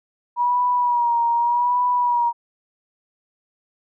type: tone with vibrato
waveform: sine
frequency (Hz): 961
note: B5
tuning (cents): -48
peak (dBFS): -16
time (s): 0.36-2.33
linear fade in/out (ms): 50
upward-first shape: sine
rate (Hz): 0.84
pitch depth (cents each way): 44
effects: none